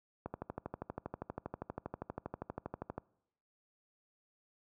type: click train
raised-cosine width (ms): 1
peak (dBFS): -25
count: 35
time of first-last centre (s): 0.26-2.98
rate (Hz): 12.5
effects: noise-tail reverb RT60 0.8 s tail -24 dB re dry + high-pass 60 Hz 12 dB/octave